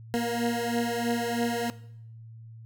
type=beating tone pair; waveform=20% pulse; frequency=234.7 / 237.8 Hz; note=A#3 / A#3; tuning=+12 / +35 cents; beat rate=3.1 Hz; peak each=-23 / -26 dBFS; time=0.14-1.7 s; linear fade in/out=0 ms; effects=noise-tail reverb RT60 0.7 s tail -18 dB re dry + added 113 Hz sine -43 dBFS peak until 2.65 s